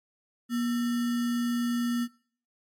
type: tone with sample-and-hold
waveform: sine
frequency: 239.3 Hz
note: A#3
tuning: 46 cents sharp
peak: -25 dBFS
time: 0.49-2.08 s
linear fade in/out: 50 ms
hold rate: 1575 Hz
effects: noise-tail reverb RT60 0.5 s tail -20 dB re dry + MP3 64 kbps